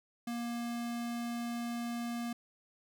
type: tone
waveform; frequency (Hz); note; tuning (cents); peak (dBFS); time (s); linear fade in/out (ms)
square; 236.5; A#3; +25; -36; 0.27-2.33; 5
effects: none